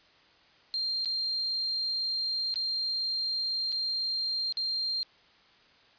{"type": "tone with dropouts", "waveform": "sine", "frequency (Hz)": 4186, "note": "C8", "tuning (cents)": 0, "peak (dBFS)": -28, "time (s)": [0.74, 5.03], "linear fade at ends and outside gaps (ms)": 0, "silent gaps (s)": [[1.048, 1.057], [2.541, 2.558], [3.72, 3.725], [4.524, 4.571]], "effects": ["white hiss -60 dBFS RMS until 5.98 s", "resampled to 11025 Hz"]}